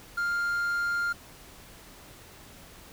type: tone with quantisation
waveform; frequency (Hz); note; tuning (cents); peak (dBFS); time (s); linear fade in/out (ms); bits
triangle; 1400; F6; +4; -24; 0.17-1.13; 10; 8
effects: pink hiss -50 dBFS RMS until 2.92 s